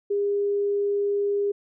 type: tone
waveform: sine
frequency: 405.2 Hz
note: G#4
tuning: 43 cents flat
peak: -21 dBFS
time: 0.1-1.52 s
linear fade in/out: 10 ms
effects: none